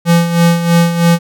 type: tone with tremolo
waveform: square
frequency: 170 Hz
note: F3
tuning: 46 cents flat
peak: -6 dBFS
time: 0.05-1.19 s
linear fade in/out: 50 ms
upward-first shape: sine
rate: 3.1 Hz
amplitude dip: 65%
effects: none